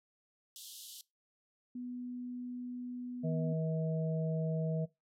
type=band-pass noise; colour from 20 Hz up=pink; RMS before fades=-50 dBFS; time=0.56-1.01 s; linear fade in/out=0 ms; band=3000 to 15000 Hz; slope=96 dB/octave
type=tone; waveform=sine; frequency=246.9 Hz; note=B3; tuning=in tune; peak=-39 dBFS; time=1.75-3.53 s; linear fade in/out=5 ms
type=harmonic tone; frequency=160 Hz; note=D#3; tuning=49 cents sharp; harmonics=1 / 3 / 4; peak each=-32 / -42 / -41 dBFS; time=3.23-4.86 s; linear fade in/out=20 ms
effects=noise-tail reverb RT60 0.2 s tail -20 dB re dry